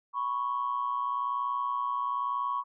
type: tone pair together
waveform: sine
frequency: 987.7 / 1108.7 Hz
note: B5 / C#6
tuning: 0 / 0 cents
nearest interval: major second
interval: 200 cents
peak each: -32 / -29 dBFS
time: 0.13-2.64 s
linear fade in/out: 50 ms
effects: tanh soft clip ceiling -21 dBFS